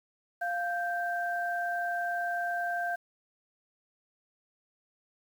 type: tone pair together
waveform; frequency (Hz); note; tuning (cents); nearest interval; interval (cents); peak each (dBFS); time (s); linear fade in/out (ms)
sine; 698.5 / 1568; F5 / G6; 0 / 0; octave + major second; 1400; -31 / -33; 0.41-2.96; 10
effects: 9-bit